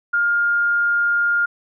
sine tone, 1411 Hz, F6, 17 cents sharp, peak -15 dBFS, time 0.13-1.46 s, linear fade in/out 10 ms, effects none

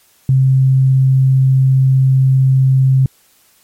sine tone, 132.4 Hz, C3, 21 cents sharp, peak -7 dBFS, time 0.29-3.06 s, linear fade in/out 2 ms, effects white hiss -52 dBFS RMS until 3.63 s + MP3 64 kbps

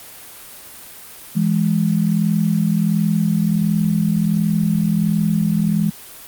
sine tone pair together, 166.29 / 207.7 Hz, E3 / G#3, +15 / 0 cents, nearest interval major third, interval 385 cents, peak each -17 dBFS, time 1.35-5.91 s, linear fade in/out 20 ms, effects white hiss -38 dBFS RMS until 6.27 s + Opus 32 kbps

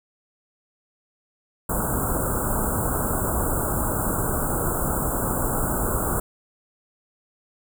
pink band-stop noise, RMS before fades -24 dBFS, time 1.69-6.2 s, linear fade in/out 5 ms, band 1500 to 7400 Hz, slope 96 dB/octave, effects none

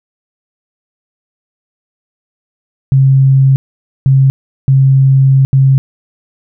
sine tone bursts at uneven times, 134.6 Hz, C3, 49 cents sharp, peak -4 dBFS, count 4, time 2.92-3.56 / 4.06-4.3 / 4.68-5.45 / 5.53-5.78 s, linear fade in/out 0 ms, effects none

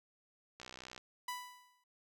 click train, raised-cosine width 0.2 ms, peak -31 dBFS, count 25, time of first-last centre 0.6-0.979 s, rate 63.4 Hz
sawtooth tone with exponential decay, 990 Hz, B5, 4 cents sharp, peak -33 dBFS, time 1.28-1.84 s, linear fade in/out 5 ms, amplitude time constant 120 ms
effects none

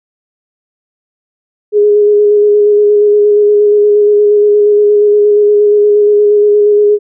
sine tone with vibrato, 415.3 Hz, G#4, in tune, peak -4 dBFS, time 1.72-6.99 s, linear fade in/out 50 ms, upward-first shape square, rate 8.5 Hz, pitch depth 13 cents each way, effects none

